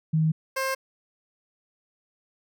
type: tone pair in turn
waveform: sine / 15% pulse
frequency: 158.1 / 530.7 Hz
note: D#3 / C5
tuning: +28 / +24 cents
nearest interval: octave + major sixth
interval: 2096 cents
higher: second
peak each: -19 dBFS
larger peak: neither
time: 0.13-0.32 / 0.56-0.75 s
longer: neither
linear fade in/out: 10 ms
effects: none